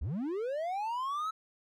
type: linear sweep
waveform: triangle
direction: up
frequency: 51.91 to 1318.5 Hz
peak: -30 dBFS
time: 0.01-1.31 s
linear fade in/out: 10 ms
effects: none